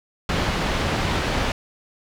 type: low-pass noise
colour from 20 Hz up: pink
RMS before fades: -23 dBFS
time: 0.29-1.52 s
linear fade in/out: 2 ms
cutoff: 3800 Hz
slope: 12 dB/octave
effects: none